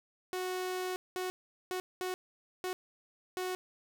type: tone bursts at uneven times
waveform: sawtooth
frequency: 368.1 Hz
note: F#4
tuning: 9 cents flat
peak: -30 dBFS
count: 6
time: 0.33-0.96 / 1.16-1.3 / 1.71-1.8 / 2.01-2.14 / 2.64-2.73 / 3.37-3.55 s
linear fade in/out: 0 ms
effects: none